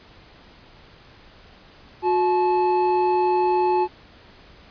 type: tone pair together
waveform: triangle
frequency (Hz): 362.8 / 863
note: F#4 / A5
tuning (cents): -34 / -34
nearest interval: octave + minor third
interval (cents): 1500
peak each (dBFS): -18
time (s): 2.02-3.88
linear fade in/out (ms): 50
effects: pink hiss -49 dBFS RMS until 4.7 s + resampled to 11025 Hz